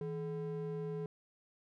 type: ring-modulated tone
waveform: triangle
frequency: 293.7 Hz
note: D4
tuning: in tune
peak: -32 dBFS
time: 0.01-1.06 s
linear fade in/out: 2 ms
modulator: 132 Hz
effects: none